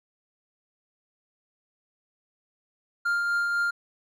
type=tone with tremolo; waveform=triangle; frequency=1400 Hz; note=F6; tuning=4 cents sharp; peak=-20 dBFS; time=3.05-3.71 s; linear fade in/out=10 ms; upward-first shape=triangle; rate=4 Hz; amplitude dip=30%; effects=none